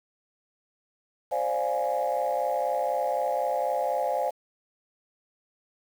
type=chord; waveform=sine; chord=D half-diminished seventh; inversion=third; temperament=equal; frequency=523.3 / 587.3 / 698.5 / 830.6 Hz; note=C5 / D5 / F5 / Ab5; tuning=0 / 0 / 0 / 0 cents; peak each=-29 dBFS; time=1.31-4.31 s; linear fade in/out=20 ms; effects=tanh soft clip ceiling -17 dBFS + 8-bit